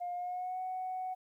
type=tone with pitch glide; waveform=sine; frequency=709 to 743.4 Hz; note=F5 to F#5; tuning=+26 to +8 cents; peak=-34 dBFS; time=0-1.15 s; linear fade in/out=20 ms; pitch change=+82 cents; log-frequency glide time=0.14-0.6 s; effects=tanh soft clip ceiling -31 dBFS + 12-bit